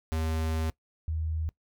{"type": "tone pair in turn", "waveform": ["square", "sine"], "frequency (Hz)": [80, 79.49], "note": ["D#2", "D#2"], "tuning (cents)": [49, 38], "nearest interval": "unison", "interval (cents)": 11, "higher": "first", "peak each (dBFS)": -28, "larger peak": "neither", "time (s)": [[0.12, 0.7], [1.08, 1.49]], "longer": "first", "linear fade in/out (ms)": 0, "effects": ["noise-tail reverb RT60 0.1 s tail -21 dB re dry"]}